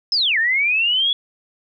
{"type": "linear two-way sweep", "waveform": "sine", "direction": "down then up", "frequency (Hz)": [5274, 1736, 3408], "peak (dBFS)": -15, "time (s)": [0.12, 1.13], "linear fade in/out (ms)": 2, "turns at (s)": 0.38, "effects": []}